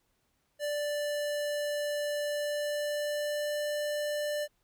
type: tone with pitch glide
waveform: square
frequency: 587.3 to 592.1 Hz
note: D5 to D5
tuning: 0 to +14 cents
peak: -31 dBFS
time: 0.59-4.48 s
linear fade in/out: 50 ms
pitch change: +14 cents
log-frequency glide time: 2.23-3.62 s
effects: pink hiss -75 dBFS RMS until 4.63 s